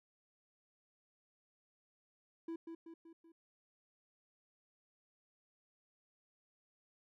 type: tone with echo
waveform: triangle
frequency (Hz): 330.5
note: E4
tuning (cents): +5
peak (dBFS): -38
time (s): 2.48-2.56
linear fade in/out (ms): 5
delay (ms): 190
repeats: 4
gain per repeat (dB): -5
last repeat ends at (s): 3.32
effects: none